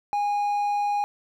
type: tone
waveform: triangle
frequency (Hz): 821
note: G#5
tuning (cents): -20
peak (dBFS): -20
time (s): 0.13-1.04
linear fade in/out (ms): 0
effects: none